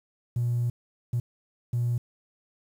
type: tone bursts at uneven times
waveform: triangle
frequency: 120 Hz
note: B2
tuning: 49 cents flat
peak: -20 dBFS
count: 3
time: 0.36-0.7 / 1.13-1.2 / 1.73-1.98 s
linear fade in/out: 5 ms
effects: tanh soft clip ceiling -20 dBFS + 9-bit